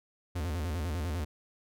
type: tone with vibrato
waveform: 45% pulse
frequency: 81.3 Hz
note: E2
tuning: 23 cents flat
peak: -31 dBFS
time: 0.35-1.25 s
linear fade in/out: 10 ms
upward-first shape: square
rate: 10 Hz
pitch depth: 150 cents each way
effects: none